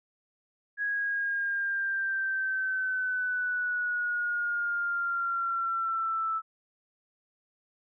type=exponential sweep; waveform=sine; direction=down; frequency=1661.2 to 1314 Hz; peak=-27 dBFS; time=0.77-6.42 s; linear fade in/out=50 ms; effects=none